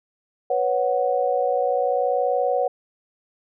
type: chord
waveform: sine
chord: B suspended second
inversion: none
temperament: equal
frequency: 493.9 / 554.4 / 740 Hz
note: B4 / C#5 / F#5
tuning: 0 / 0 / 0 cents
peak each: -23 dBFS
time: 0.5-2.68 s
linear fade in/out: 5 ms
effects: none